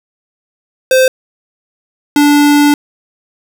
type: tone pair in turn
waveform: square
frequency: 519 / 291.3 Hz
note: C5 / D4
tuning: -14 / -14 cents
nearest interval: minor seventh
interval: 1000 cents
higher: first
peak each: -6 dBFS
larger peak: neither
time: 0.91-1.08 / 2.16-2.74 s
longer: second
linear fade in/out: 2 ms
effects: none